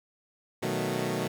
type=chord; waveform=15% pulse; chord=B dominant seventh; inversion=none; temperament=equal; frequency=123.47 / 155.56 / 185 / 220 Hz; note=B2 / D#3 / F#3 / A3; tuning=0 / 0 / 0 / 0 cents; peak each=-28 dBFS; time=0.62-1.28 s; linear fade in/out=10 ms; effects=none